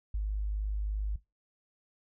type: tone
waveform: sine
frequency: 51.5 Hz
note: G#1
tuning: 14 cents flat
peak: -29 dBFS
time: 0.14-1.16 s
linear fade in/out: 5 ms
effects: noise-tail reverb RT60 0.2 s tail -18 dB re dry